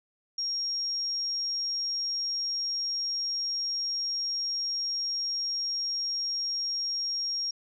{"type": "tone", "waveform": "sine", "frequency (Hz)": 5580, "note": "F8", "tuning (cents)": -2, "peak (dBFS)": -28, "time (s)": [0.38, 7.51], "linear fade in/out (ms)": 5, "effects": []}